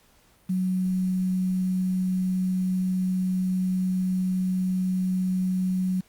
sine tone with quantisation, 185 Hz, F#3, in tune, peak -22 dBFS, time 0.49-6.01 s, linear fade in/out 10 ms, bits 8, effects pink hiss -60 dBFS RMS until 6.08 s + Opus 48 kbps

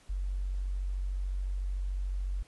sine tone, 46.88 Hz, F#1, 23 cents sharp, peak -30 dBFS, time 0.09-2.43 s, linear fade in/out 10 ms, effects pink hiss -61 dBFS RMS until 2.47 s + resampled to 24000 Hz

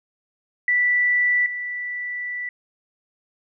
sine tone with level steps, 1968 Hz, B6, 7 cents flat, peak -16 / -26 dBFS, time 0.68-2.49 s, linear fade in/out 2 ms, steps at 1.46 s, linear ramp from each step 2 ms, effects none

